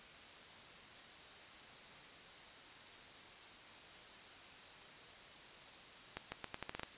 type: accelerating click train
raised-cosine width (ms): 0.3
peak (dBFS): -25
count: 9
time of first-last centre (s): 6.17-6.833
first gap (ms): 150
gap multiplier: 0.82
effects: white hiss -55 dBFS RMS until 6.97 s + resampled to 8000 Hz